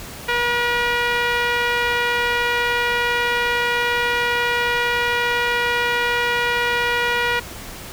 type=tone with low-pass filter; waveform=5% pulse; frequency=480.1 Hz; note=B4; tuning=49 cents flat; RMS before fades=-20 dBFS; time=0.28-7.4 s; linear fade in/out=10 ms; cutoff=2100 Hz; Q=1.2; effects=pink hiss -35 dBFS RMS until 7.92 s